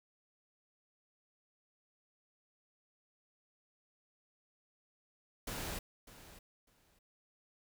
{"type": "noise with echo", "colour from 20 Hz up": "pink", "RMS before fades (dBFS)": -41, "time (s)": [5.47, 5.79], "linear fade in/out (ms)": 5, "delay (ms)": 600, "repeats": 2, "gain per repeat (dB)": -15, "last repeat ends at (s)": 6.99, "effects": []}